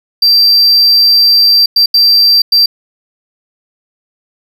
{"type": "tone bursts at uneven times", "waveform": "triangle", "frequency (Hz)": 4699, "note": "D8", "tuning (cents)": 0, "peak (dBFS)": -3, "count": 4, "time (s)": [[0.22, 1.66], [1.76, 1.86], [1.94, 2.42], [2.52, 2.66]], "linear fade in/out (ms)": 5, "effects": []}